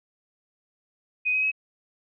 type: tone with pitch steps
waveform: sine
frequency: 2500 / 2529 / 2558 Hz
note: D#7 / D#7 / D#7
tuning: +8 / +28 / +47 cents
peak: -21 dBFS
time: 1.25-1.517 s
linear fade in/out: 20 ms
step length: 89 ms
effects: none

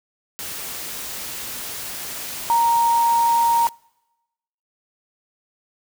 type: tone in noise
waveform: sine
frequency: 932.3 Hz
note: A#5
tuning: in tune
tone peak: -14 dBFS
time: 2.5-3.67 s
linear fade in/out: 0 ms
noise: white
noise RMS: -31 dBFS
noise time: 0.39-3.69 s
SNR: +14 dB
effects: noise-tail reverb RT60 1.0 s tail -26 dB re dry

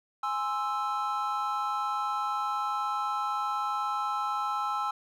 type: chord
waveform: triangle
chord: Ab augmented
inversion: none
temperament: equal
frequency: 830.6 / 1046.5 / 1318.5 Hz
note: Ab5 / C6 / E6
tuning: 0 / 0 / 0 cents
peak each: -31 / -33 / -29 dBFS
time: 0.23-4.91 s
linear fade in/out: 5 ms
effects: none

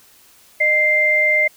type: tone pair together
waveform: sine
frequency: 612.7 / 2092 Hz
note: D#5 / C7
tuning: -27 / -1 cents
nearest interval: octave + major sixth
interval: 2126 cents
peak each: -21 / -13 dBFS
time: 0.6-1.48 s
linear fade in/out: 10 ms
effects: white hiss -50 dBFS RMS until 1.56 s

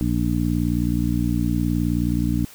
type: harmonic tone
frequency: 59.2 Hz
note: A#1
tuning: 27 cents sharp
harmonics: 1 / 2 / 3 / 4 / 5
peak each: -25 / -25 / -25 / -25 / -25 dBFS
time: 0.01-2.45 s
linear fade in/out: 0 ms
effects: white hiss -45 dBFS RMS until 2.54 s

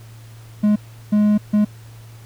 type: tone bursts at uneven times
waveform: triangle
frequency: 209.4 Hz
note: G#3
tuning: 15 cents sharp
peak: -10 dBFS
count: 3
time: 0.63-0.76 / 1.12-1.38 / 1.53-1.65 s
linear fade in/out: 10 ms
effects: added 113 Hz sine -38 dBFS peak until 2.25 s + pink hiss -49 dBFS RMS until 2.25 s

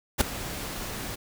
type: noise with ADSR envelope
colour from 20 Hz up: pink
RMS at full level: -19 dBFS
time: 0.18-1.16 s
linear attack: 31 ms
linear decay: 6 ms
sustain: -16 dB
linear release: 17 ms
effects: none

